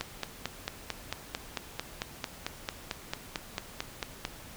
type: click train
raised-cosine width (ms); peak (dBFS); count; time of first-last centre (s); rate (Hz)
0.2; -14; 20; 0.01-4.251; 4.48
effects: pink hiss -48 dBFS RMS until 4.56 s